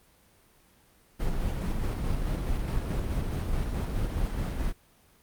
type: noise with tremolo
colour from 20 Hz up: brown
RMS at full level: -28 dBFS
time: 1.19-4.73 s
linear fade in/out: 20 ms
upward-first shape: square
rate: 4.7 Hz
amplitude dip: 25%
effects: pink hiss -61 dBFS RMS until 5.22 s + Opus 32 kbps